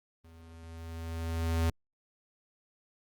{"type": "tone with level ramp", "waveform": "square", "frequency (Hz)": 82.41, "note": "E2", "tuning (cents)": 0, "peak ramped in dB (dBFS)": [-53, -25], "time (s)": [0.24, 1.7], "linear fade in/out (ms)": 5, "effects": ["Opus 32 kbps"]}